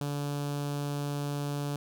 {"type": "tone with notch filter", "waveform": "sawtooth", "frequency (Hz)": 144, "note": "D3", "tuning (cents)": -34, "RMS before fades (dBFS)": -33, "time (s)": [0.01, 1.76], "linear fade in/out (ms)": 0, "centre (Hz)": 2000, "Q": 1.6, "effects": []}